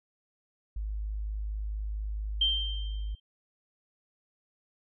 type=tone; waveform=sine; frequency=52.2 Hz; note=G#1; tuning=10 cents sharp; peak=-31 dBFS; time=0.76-3.15 s; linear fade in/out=5 ms
type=tone with exponential decay; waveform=sine; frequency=3144 Hz; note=G7; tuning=4 cents sharp; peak=-21 dBFS; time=2.41-3.2 s; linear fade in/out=5 ms; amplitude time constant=170 ms
effects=none